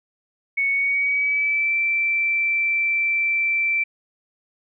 sine tone with pitch glide, 2218 to 2338 Hz, C#7 to D7, 0 to -8 cents, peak -18 dBFS, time 0.57-3.84 s, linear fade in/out 10 ms, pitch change +92 cents, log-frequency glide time 0.7-1.75 s, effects none

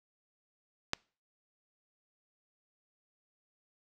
click, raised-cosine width 0.2 ms, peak -12 dBFS, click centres 0.934 s, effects noise-tail reverb RT60 0.4 s tail -26 dB re dry

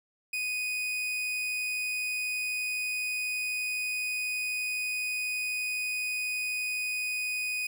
40% pulse tone, 2489 Hz, D#7, in tune, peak -29 dBFS, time 0.33-7.67 s, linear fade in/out 5 ms, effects none

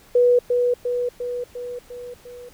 sine tone with echo, 489.2 Hz, B4, 16 cents flat, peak -12 dBFS, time 0.15-0.39 s, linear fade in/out 5 ms, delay 350 ms, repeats 6, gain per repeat -4 dB, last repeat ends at 2.49 s, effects pink hiss -51 dBFS RMS until 2.53 s

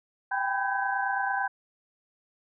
sine tone cluster, 782 / 811 / 998 / 1540 / 1655 Hz, G5 / G#5 / B5 / G6 / G#6, -4 / -41 / +18 / -31 / -6 cents, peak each -30 / -35 / -33 / -30 / -37 dBFS, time 0.31-1.48 s, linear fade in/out 10 ms, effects none

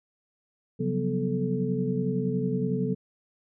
sine tone cluster, 134.8 / 177.9 / 188.7 / 246.8 / 435.2 Hz, C#3 / F3 / F#3 / B3 / A4, -48 / +32 / +34 / -1 / -19 cents, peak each -31 dBFS, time 0.79-2.95 s, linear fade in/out 20 ms, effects none

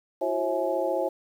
sine tone cluster, 335 / 369.2 / 539 / 653 / 842 Hz, E4 / F#4 / C#5 / E5 / G#5, +28 / -4 / -49 / -17 / +24 cents, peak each -33 / -32 / -27 / -30 / -33 dBFS, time 0.21-1.09 s, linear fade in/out 10 ms, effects 9-bit

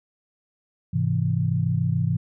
sine chord, Ab augmented, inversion none, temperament equal, 103.83 / 130.81 / 164.81 Hz, Ab2 / C3 / E3, 0 / 0 / 0 cents, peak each -25 / -24 / -24 dBFS, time 0.93-2.17 s, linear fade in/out 10 ms, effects none

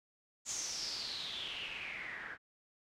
white noise with low-pass filter sweep, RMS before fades -42 dBFS, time 0.45-2.38 s, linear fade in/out 50 ms, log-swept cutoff 7000 to 1600 Hz, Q 7, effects none

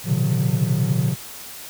triangle tone cluster, 116.4 / 128.1 / 138.3 / 152 / 180.4 Hz, A#2 / C3 / C#3 / D#3 / F#3, -2 / -36 / -4 / -40 / -44 cents, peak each -22 dBFS, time 0.04-1.16 s, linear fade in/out 50 ms, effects white hiss -37 dBFS RMS until 1.69 s

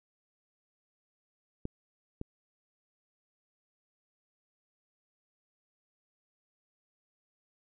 clicks, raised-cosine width 3 ms, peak -22 / -24 dBFS, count 2, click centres 1.654 / 2.214 s, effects none

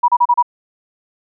sine tone bursts, 967 Hz, B5, 37 cents flat, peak -8 dBFS, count 5, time 0.03-0.427 s, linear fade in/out 10 ms, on 53 ms, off 33 ms, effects none

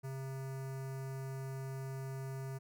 square tone with notch filter, 133.8 Hz, C3, 39 cents sharp, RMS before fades -42 dBFS, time 0.03-2.59 s, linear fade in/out 20 ms, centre 3400 Hz, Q 0.86, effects none

